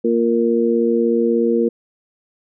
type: harmonic tone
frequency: 116.54 Hz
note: A#2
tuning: in tune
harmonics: 2 / 3 / 4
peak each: -18 / -19 / -17 dBFS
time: 0.04-1.69 s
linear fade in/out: 10 ms
effects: none